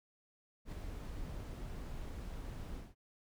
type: noise with ADSR envelope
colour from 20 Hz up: brown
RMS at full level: -41 dBFS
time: 0.65-2.95 s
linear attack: 69 ms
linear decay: 11 ms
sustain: -3 dB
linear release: 190 ms
effects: none